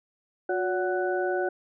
sine tone cluster, 362.4 / 569 / 743 / 1487 Hz, F#4 / C#5 / F#5 / F#6, -36 / +45 / +7 / +8 cents, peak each -27 / -31 / -31 / -33 dBFS, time 0.49-1.49 s, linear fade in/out 5 ms, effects none

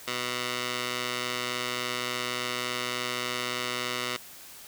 15% pulse tone with band-pass filter, 123.47 Hz, B2, in tune, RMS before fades -32 dBFS, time 0.07-4.17 s, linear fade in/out 10 ms, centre 3200 Hz, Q 0.74, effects white hiss -47 dBFS RMS until 4.67 s

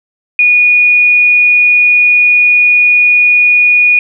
sine tone, 2455 Hz, D#7, 24 cents flat, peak -4 dBFS, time 0.39-3.99 s, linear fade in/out 2 ms, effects none

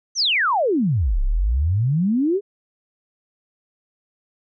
sine exponential two-way sweep, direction down then up, 6460 to 30.74 to 422.9 Hz, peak -16 dBFS, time 0.15-2.41 s, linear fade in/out 50 ms, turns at 1.22 s, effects none

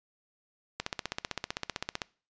click train, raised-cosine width 0.2 ms, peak -14 dBFS, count 20, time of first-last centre 0.8-2.018 s, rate 15.6 Hz, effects noise-tail reverb RT60 0.4 s tail -23 dB re dry + resampled to 16000 Hz

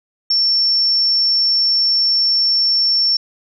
sine tone, 5430 Hz, F8, 50 cents flat, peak -12 dBFS, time 0.3-3.17 s, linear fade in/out 5 ms, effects none

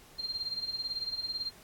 sine tone with tremolo, 4186 Hz, C8, in tune, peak -30 dBFS, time 0.18-1.51 s, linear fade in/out 20 ms, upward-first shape sine, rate 18 Hz, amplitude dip 75%, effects pink hiss -56 dBFS RMS until 1.63 s + AAC 64 kbps

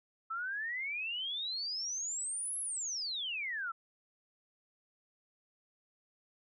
sine exponential two-way sweep, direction up then down, 1300 to 11175 to 1300 Hz, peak -35 dBFS, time 0.3-3.72 s, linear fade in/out 10 ms, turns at 2.59 s, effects none

